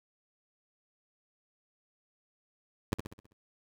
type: tone with echo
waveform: 15% pulse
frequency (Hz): 106.1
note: G#2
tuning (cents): +38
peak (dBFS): -19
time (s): 2.92-2.94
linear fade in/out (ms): 5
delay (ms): 65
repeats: 6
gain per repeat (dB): -6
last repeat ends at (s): 3.33
effects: none